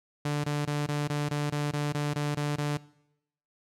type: tone bursts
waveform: sawtooth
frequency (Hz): 146.83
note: D3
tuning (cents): 0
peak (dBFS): -23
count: 12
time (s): 0.25-2.772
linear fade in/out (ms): 5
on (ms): 190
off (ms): 22
effects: noise-tail reverb RT60 0.8 s tail -21 dB re dry + low-pass 10000 Hz 12 dB/octave